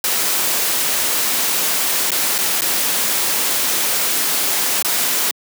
white noise with dropouts, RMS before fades -18 dBFS, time 0.04-5.31 s, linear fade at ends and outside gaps 1 ms, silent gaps 2.106-2.117 / 2.381-2.387 / 2.609-2.619 / 4.824-4.847 s, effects high-pass 200 Hz 12 dB/octave

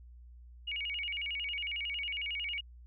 sine tone with vibrato, 2540 Hz, D#7, 35 cents sharp, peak -34 dBFS, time 0.67-2.61 s, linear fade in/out 10 ms, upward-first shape square, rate 11 Hz, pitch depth 210 cents each way, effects added 60 Hz sine -50 dBFS peak until 2.86 s

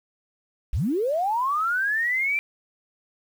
sine linear sweep, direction up, 38.43 to 2370 Hz, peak -21 dBFS, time 0.73-2.39 s, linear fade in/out 0 ms, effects 8-bit

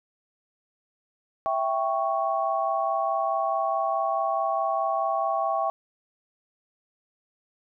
sine chord, C# diminished, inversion first, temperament equal, 659.3 / 784 / 1108.7 Hz, E5 / G5 / C#6, 0 / 0 / 0 cents, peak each -27 / -27 / -28 dBFS, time 1.46-5.7 s, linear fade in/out 0 ms, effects none

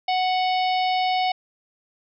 harmonic tone, 740 Hz, F#5, in tune, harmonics 1 / 3 / 4 / 5 / 6 / 7, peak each -20 / -30 / -32 / -34 / -36 / -37 dBFS, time 0.08-1.32 s, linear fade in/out 5 ms, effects none

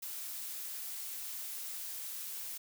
blue noise, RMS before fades -42 dBFS, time 0.02-2.58 s, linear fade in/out 10 ms, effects none

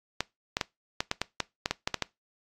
clicks, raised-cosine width 0.2 ms, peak -9 dBFS, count 12, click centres 0.206 / 0.569 / 0.612 / 1.005 / 1.114 / 1.216 / 1.403 / 1.659 / 1.71 / 1.875 / 1.943 / 2.023 s, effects noise-tail reverb RT60 0.2 s tail -22 dB re dry + AAC 48 kbps

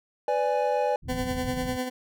triangle chord, G# diminished, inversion first, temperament equal with one note detuned, 499.3 / 587.3 / 830.6 Hz, B4 / D5 / G#5, +19 / 0 / 0 cents, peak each -25 dBFS, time 0.28-0.96 s, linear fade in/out 2 ms
white low-pass noise, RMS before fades -35 dBFS, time 1.02-1.79 s, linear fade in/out 50 ms, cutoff 160 Hz, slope 24 dB/octave
20% pulse tone with tremolo, 253.4 Hz, B3, 45 cents sharp, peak -21 dBFS, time 1.08-1.9 s, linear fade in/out 20 ms, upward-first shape sine, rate 10 Hz, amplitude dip 50%
effects none

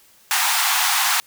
pink high-pass noise, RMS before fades -19 dBFS, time 0.31-1.2 s, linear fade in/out 0 ms, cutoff 740 Hz, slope 96 dB/octave, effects white hiss -53 dBFS RMS until 1.26 s

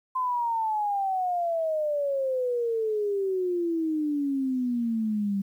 sine exponential sweep, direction down, 1035 to 194.6 Hz, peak -24 dBFS, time 0.15-5.42 s, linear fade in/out 10 ms, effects 10-bit

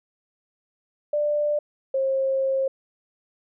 sine tone pair in turn, 592 / 535.3 Hz, D5 / C5, +14 / +39 cents, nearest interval major second, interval 175 cents, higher first, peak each -20 dBFS, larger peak neither, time 1.13-1.59 / 1.94-2.68 s, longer second, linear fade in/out 5 ms, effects none

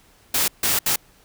white noise bursts at uneven times, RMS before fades -20 dBFS, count 3, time 0.34-0.48 / 0.63-0.79 / 0.86-0.96 s, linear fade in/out 5 ms, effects pink hiss -55 dBFS RMS until 1.24 s

